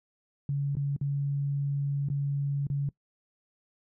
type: tone with dropouts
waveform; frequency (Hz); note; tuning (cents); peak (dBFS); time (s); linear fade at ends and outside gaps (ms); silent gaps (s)
sine; 141.1; C#3; +31; -26; 0.49-2.89; 2; 0.753-0.768 / 0.964-1.012 / 2.087-2.1 / 2.669-2.7
effects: noise-tail reverb RT60 0.1 s tail -22 dB re dry